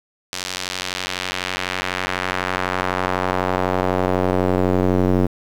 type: tone with band-pass filter sweep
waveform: square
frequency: 46 Hz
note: F#1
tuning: 9 cents flat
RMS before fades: -21 dBFS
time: 0.32-5.27 s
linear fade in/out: 10 ms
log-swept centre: 5300 to 310 Hz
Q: 0.97
effects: 7-bit